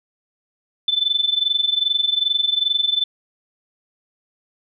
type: tone with amplitude modulation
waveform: sine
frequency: 3520 Hz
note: A7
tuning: in tune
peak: -13 dBFS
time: 0.88-3.04 s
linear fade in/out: 2 ms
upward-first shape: sine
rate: 22.5 Hz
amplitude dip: 85%
effects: none